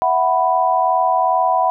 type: chord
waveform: sine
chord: E suspended second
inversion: none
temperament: just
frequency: 659.3 / 741.7 / 988.9 Hz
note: E5 / F#5 / B5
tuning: 0 / +4 / +2 cents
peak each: -20 / -16 / -17 dBFS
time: 0.02-1.7 s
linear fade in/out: 0 ms
effects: none